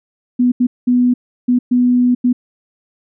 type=tone bursts at uneven times; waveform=sine; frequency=246.9 Hz; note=B3; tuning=in tune; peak=-9 dBFS; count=6; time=0.39-0.52 / 0.6-0.67 / 0.87-1.14 / 1.48-1.59 / 1.71-2.15 / 2.24-2.33 s; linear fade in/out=10 ms; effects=none